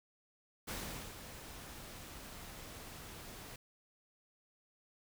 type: noise with ADSR envelope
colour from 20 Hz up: pink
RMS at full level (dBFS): -41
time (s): 0.67-3.56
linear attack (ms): 18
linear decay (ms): 450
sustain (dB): -9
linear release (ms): 3
effects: none